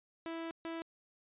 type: tone bursts at uneven times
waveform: sawtooth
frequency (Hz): 329.6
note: E4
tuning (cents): 0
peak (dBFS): -35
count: 2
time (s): 0.26-0.51 / 0.65-0.82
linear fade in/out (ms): 0
effects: resampled to 8000 Hz